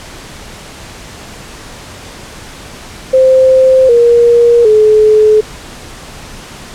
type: tone with pitch steps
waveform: sine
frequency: 522 / 473.2 / 428.9 Hz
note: C5 / A#4 / A4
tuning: -4 / +26 / -44 cents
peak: -3 dBFS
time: 3.13-5.41 s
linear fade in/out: 10 ms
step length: 760 ms
effects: pink hiss -30 dBFS RMS until 6.74 s + low-pass 9000 Hz 12 dB/octave